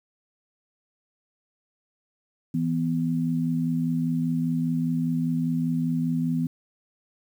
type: tone pair together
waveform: sine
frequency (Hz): 163.89 / 248.9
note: E3 / B3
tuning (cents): -10 / +14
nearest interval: perfect fifth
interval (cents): 724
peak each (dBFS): -25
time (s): 2.54-6.47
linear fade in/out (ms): 5
effects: 9-bit